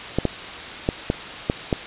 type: clicks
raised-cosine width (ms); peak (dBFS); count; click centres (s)
2; -5; 6; 0.186 / 0.253 / 0.889 / 1.101 / 1.499 / 1.728
effects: white hiss -33 dBFS RMS until 1.86 s + resampled to 8000 Hz